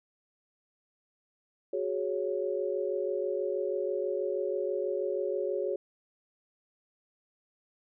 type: chord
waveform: sine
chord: F# suspended second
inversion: none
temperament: just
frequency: 370 / 416.2 / 555 Hz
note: F#4 / G#4 / C#5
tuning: 0 / +4 / +2 cents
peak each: -33 dBFS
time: 1.73-5.76 s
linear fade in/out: 5 ms
effects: none